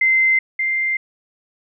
sine tone pair in turn, 2074 / 2093 Hz, C7 / C7, -16 / 0 cents, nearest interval unison, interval 16 cents, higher second, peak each -12 / -17 dBFS, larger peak first, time 0.01-0.39 / 0.59-0.97 s, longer neither, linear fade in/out 5 ms, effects none

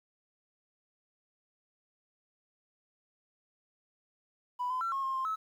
triangle tone with pitch steps, 988 / 1019 / 1352 / 1085 / 1066 / 1054 / 1296 Hz, B5 / C6 / E6 / C#6 / C6 / C6 / E6, 0 / -46 / +43 / -37 / +32 / +12 / -30 cents, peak -27 dBFS, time 4.59-5.36 s, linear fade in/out 20 ms, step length 110 ms, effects tanh soft clip ceiling -28 dBFS + 11-bit

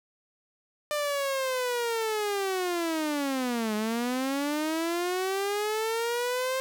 sawtooth linear two-way sweep, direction down then up, 599 to 210 to 528 Hz, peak -23 dBFS, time 0.91-6.6 s, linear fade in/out 0 ms, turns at 3.75 s, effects none

